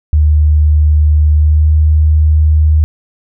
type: tone with pitch glide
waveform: sine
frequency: 75.7 to 77.02 Hz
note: D#2 to D#2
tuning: -47 to -17 cents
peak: -5 dBFS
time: 0.13-2.84 s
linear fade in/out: 0 ms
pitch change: +30 cents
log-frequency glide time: 1.35-1.7 s
effects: none